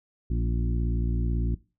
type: harmonic tone with a mistuned harmonic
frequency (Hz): 58.1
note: A#1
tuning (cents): -5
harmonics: 1 / 2 / 3 / 4 / 5 / 6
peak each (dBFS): -25 / -31 / -35 / -37 / -39 / -41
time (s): 0.3-1.55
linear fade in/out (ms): 5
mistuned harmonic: 4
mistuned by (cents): +29
effects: noise-tail reverb RT60 0.3 s tail -19 dB re dry